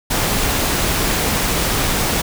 pink noise, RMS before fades -18 dBFS, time 0.1-2.22 s, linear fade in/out 10 ms, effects none

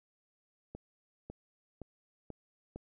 accelerating click train, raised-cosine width 2 ms, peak -30 dBFS, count 5, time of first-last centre 0.75-2.76 s, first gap 550 ms, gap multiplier 0.94, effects none

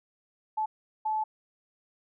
sine tone bursts at uneven times, 866 Hz, A5, 28 cents flat, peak -26 dBFS, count 2, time 0.57-0.66 / 1.05-1.24 s, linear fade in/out 10 ms, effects none

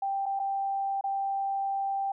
sine tone with dropouts, 786 Hz, G5, 4 cents sharp, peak -27 dBFS, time 0.02-2.12 s, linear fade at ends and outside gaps 5 ms, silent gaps 0.258-0.262 / 0.393-0.397 / 1.011-1.039 s, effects none

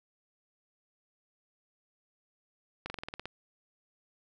slowing click train, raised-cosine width 0.3 ms, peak -22 dBFS, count 9, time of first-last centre 2.86-3.256 s, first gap 40 ms, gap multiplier 1.06, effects none

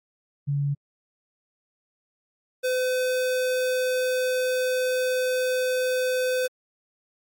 sine / square tone pair in turn, 142.2 / 508.1 Hz, C#3 / B4, +45 / +49 cents, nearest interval octave + minor seventh, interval 2204 cents, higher second, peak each -22 / -23 dBFS, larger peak first, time 0.47-0.75 / 2.63-6.48 s, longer second, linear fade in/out 20 ms, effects AAC 64 kbps

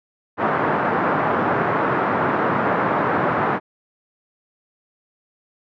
white band-pass noise, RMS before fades -20 dBFS, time 0.37-3.6 s, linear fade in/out 50 ms, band 120 to 1400 Hz, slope 24 dB/octave, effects none

